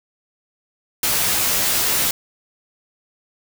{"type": "noise with comb filter", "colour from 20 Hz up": "white", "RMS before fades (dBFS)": -19, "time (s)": [1.03, 2.11], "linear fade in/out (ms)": 2, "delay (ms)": 14, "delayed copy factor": -0.8, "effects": []}